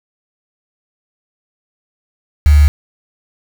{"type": "tone with quantisation", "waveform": "sine", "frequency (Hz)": 73.42, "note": "D2", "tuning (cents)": 0, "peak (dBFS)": -4, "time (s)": [2.46, 2.68], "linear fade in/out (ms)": 0, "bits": 4, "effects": []}